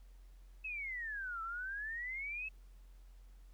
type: exponential two-way sweep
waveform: sine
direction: down then up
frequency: 2622 to 1313 to 2622 Hz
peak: -39 dBFS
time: 0.64-2.49 s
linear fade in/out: 10 ms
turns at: 1.42 s
effects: added 44 Hz sine -54 dBFS peak until 3.53 s + pink hiss -73 dBFS RMS until 3.53 s